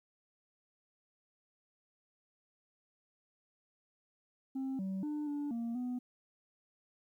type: tone with pitch steps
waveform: sine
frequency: 266 / 191.2 / 298.4 / 290.3 / 232.9 / 248.2 Hz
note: C4 / G3 / D4 / D4 / A#3 / B3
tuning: +29 / -43 / +28 / -20 / -1 / +9 cents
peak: -32 dBFS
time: 4.55-5.99 s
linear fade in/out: 10 ms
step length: 240 ms
effects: tanh soft clip ceiling -34 dBFS + 12-bit